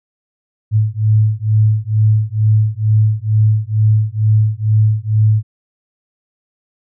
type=beating tone pair; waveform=sine; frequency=106.9 / 109.1 Hz; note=A2 / A2; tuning=-49 / -14 cents; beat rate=2.2 Hz; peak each=-13 dBFS; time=0.71-5.43 s; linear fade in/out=50 ms; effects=none